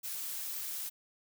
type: noise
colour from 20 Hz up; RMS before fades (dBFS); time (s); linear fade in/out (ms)
blue; -39; 0.03-0.9; 20
effects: none